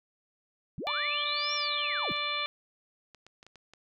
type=linear two-way sweep; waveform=sine; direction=up then down; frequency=104.7 to 5660 to 104.7 Hz; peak=-34 dBFS; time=0.78-2.12 s; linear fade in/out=0 ms; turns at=1.54 s
type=harmonic tone; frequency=587.3 Hz; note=D5; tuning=in tune; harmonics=1 / 2 / 3 / 4 / 5 / 6 / 7; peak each=-42 / -35 / -43 / -34 / -40 / -35 / -40 dBFS; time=0.87-2.46 s; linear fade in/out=0 ms
type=clicks; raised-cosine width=0.2 ms; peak=-34 dBFS; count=7; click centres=2.165 / 3.147 / 3.266 / 3.429 / 3.466 / 3.557 / 3.736 s
effects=none